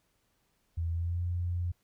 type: tone with pitch glide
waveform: sine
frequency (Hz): 83.4 to 87.7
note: E2 to F2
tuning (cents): +21 to +8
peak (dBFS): -29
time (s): 0.77-1.72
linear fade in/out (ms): 10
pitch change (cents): +87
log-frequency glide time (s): 0.91-1.22
effects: pink hiss -74 dBFS RMS until 1.83 s